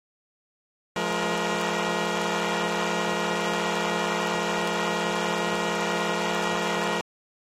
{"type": "tone cluster", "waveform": "10% pulse", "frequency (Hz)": [174.3, 211.3, 473.2], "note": ["F3", "G#3", "A#4"], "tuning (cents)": [-3, 30, 26], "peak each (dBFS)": -21, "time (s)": [0.96, 7.01], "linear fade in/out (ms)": 2, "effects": ["low-pass 7000 Hz 12 dB/octave", "AAC 48 kbps"]}